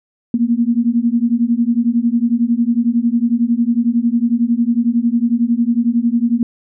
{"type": "beating tone pair", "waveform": "sine", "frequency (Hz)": [230, 241], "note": ["A#3", "B3"], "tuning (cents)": [-23, -42], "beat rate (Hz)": 11, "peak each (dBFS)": -15, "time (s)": [0.34, 6.43], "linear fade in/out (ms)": 2, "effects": []}